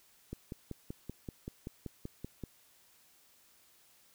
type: click train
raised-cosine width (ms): 3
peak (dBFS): -27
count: 12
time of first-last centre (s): 0.33-2.437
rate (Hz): 5.22
effects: white hiss -65 dBFS RMS until 4.14 s